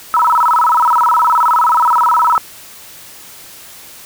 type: tone with vibrato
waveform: sine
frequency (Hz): 1120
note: C#6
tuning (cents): +18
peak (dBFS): -8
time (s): 0.14-2.38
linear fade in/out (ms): 0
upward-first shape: square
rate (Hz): 19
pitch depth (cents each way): 260
effects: white hiss -36 dBFS RMS until 4.05 s